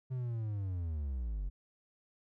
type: linear sweep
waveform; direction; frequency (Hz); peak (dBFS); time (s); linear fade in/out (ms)
triangle; down; 130.81 to 43.27; -32; 0.1-1.5; 20
effects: none